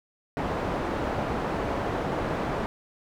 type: low-pass noise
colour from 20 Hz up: white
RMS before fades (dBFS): -29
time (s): 0.37-2.66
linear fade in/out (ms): 0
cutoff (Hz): 800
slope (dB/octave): 12
effects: none